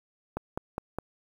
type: click train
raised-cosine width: 1 ms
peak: -17 dBFS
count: 4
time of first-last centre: 0.37-0.986 s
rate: 4.87 Hz
effects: 8-bit